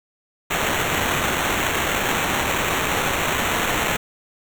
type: noise with sample-and-hold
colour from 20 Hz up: white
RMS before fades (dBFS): -22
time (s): 0.5-3.97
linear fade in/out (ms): 10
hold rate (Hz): 4900
effects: none